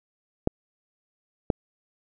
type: clicks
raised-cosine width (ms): 2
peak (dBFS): -7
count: 2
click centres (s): 0.474 / 1.502
effects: none